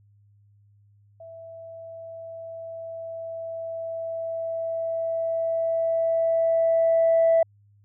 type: tone with level ramp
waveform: sine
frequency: 659.3 Hz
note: E5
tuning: in tune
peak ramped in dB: -40 to -14 dBFS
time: 1.2-7.43 s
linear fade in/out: 5 ms
effects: tanh soft clip ceiling -12 dBFS + added 102 Hz sine -55 dBFS peak until 7.84 s